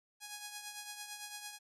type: tone with tremolo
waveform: 5% pulse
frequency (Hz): 830.6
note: G#5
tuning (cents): 0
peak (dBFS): -30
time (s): 0.2-1.59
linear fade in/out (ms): 50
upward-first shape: triangle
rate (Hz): 8.9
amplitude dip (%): 60
effects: resampled to 32000 Hz